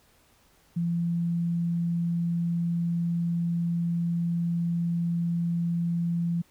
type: tone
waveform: sine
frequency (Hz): 170.3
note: F3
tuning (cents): -43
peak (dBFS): -24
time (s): 0.76-6.42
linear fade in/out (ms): 10
effects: pink hiss -62 dBFS RMS until 6.5 s